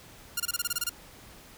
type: tone bursts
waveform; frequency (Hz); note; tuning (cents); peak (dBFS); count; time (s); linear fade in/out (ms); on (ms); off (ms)
5% pulse; 1405; F6; +10; -15; 10; 0.37-0.895; 5; 30; 25
effects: pink hiss -51 dBFS RMS until 1.57 s